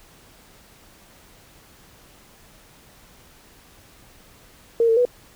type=tone with pitch steps; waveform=sine; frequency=462.6 / 451.6 / 490.9 Hz; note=A#4 / A4 / B4; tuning=-13 / +45 / -10 cents; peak=-14 dBFS; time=4.8-5.052 s; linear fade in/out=2 ms; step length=84 ms; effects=pink hiss -51 dBFS RMS until 5.35 s